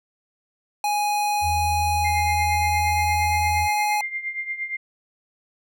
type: tone with pitch glide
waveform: square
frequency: 830.6 to 837.3 Hz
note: G#5 to G#5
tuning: 0 to +14 cents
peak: -21 dBFS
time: 0.84-4.01 s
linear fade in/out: 2 ms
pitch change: +14 cents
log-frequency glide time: 2.22-3.39 s
type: tone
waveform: sine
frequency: 82.41 Hz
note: E2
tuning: in tune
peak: -25 dBFS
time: 1.41-3.69 s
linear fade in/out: 50 ms
type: tone with tremolo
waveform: sine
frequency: 2100 Hz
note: C7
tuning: 6 cents sharp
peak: -23 dBFS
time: 2.04-4.77 s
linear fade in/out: 10 ms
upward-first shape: triangle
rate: 8.6 Hz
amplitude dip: 80%
effects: none